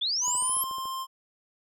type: linear sweep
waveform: sine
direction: up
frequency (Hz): 3322 to 11600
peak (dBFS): -25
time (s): 0.01-0.64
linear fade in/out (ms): 10
type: tone with pitch glide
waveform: square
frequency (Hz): 987.8 to 1052.6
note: B5 to C6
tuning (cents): 0 to +10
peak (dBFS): -32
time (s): 0.21-1.07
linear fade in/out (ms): 50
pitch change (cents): +110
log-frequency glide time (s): 0.38-0.56
type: click train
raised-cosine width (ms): 1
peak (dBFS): -32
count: 9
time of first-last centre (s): 0.28-0.856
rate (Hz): 13.9
effects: none